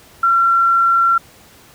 sine tone, 1363 Hz, F6, 43 cents flat, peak -10 dBFS, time 0.23-1.18 s, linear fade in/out 5 ms, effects pink hiss -45 dBFS RMS until 1.74 s + high-pass 60 Hz 12 dB/octave

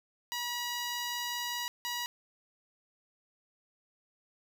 10% pulse tone pair in turn, 965 / 965 Hz, B5 / B5, -40 / -40 cents, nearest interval unison, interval 0 cents, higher neither, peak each -25 dBFS, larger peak neither, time 0.32-1.68 / 1.85-2.06 s, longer first, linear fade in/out 0 ms, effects none

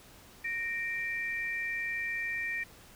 sine tone pair together, 1850.5 / 2349 Hz, A#6 / D7, -13 / 0 cents, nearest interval major third, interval 413 cents, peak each -34 / -35 dBFS, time 0.44-2.64 s, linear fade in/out 10 ms, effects pink hiss -55 dBFS RMS until 2.95 s

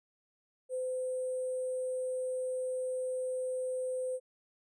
sine tone with sample-and-hold, 510 Hz, C5, 44 cents flat, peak -32 dBFS, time 0.69-4.2 s, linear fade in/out 50 ms, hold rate 8820 Hz, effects resampled to 22050 Hz

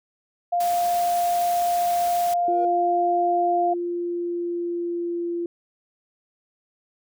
sine tone, 700 Hz, F5, 4 cents sharp, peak -19 dBFS, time 0.52-3.74 s, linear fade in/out 10 ms
white noise, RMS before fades -35 dBFS, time 0.6-2.34 s, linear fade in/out 5 ms
triangle tone with exponential growth, 477.5 Hz, A#4, 42 cents sharp, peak -28 dBFS, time 2.21-2.65 s, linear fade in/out 1 ms, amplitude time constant 95 ms
sine tone with pitch glide, 350 to 343.6 Hz, F4 to F4, +4 to -28 cents, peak -24 dBFS, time 2.48-5.46 s, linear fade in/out 2 ms, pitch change -32 cents, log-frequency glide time 3.27-5.33 s
effects none

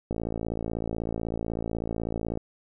click train, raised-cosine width 2 ms, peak -17 dBFS, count 128, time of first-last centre 0.11-2.374 s, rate 56.1 Hz, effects none

